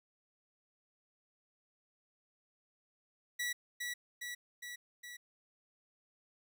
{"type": "tone with echo", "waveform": "sawtooth", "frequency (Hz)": 1944, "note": "B6", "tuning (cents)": -28, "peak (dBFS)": -31, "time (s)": [3.39, 3.53], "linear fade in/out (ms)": 10, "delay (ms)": 410, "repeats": 4, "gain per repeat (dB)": -3, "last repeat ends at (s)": 5.17, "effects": []}